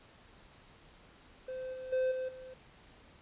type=tone with level steps; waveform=triangle; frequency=516 Hz; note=C5; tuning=24 cents flat; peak=-36 / -39 / -26 / -32 / -44 dBFS; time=1.48-2.54 s; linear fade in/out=5 ms; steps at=1.73 / 1.92 / 2.11 / 2.28 s; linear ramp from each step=10 ms; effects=pink hiss -59 dBFS RMS until 3.21 s + resampled to 8000 Hz